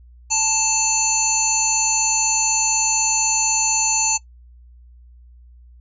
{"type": "harmonic tone with a mistuned harmonic", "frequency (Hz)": 880, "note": "A5", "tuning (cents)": 0, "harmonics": [1, 3, 5, 7, 8], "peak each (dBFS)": [-25, -26, -28, -22, -20], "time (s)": [0.3, 4.18], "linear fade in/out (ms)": 20, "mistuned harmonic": 7, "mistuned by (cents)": 29, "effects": ["noise-tail reverb RT60 0.1 s tail -17 dB re dry", "added 60 Hz sine -43 dBFS peak until 5.8 s"]}